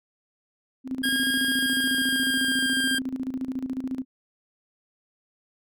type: tone with tremolo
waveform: sine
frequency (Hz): 260.5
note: C4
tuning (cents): -7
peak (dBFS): -25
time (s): 0.84-4.05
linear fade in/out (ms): 50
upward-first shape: square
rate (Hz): 14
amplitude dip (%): 70
type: tone with pitch glide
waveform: 25% pulse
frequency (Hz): 1626 to 1598.1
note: G#6 to G6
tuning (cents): -37 to +33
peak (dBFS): -19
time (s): 1.03-2.99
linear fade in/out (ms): 10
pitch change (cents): -30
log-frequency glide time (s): 1.41-2.88
effects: none